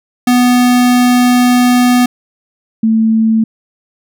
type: tone pair in turn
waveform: square / sine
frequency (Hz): 246.9 / 222.3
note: B3 / A3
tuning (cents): 0 / +18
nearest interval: major second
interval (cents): 182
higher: first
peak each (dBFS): -7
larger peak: neither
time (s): 0.27-2.06 / 2.83-3.44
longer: first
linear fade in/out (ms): 5
effects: none